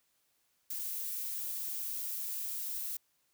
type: noise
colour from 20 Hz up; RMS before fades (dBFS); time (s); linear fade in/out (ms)
violet; -38; 0.7-2.97; 5
effects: white hiss -75 dBFS RMS until 3.33 s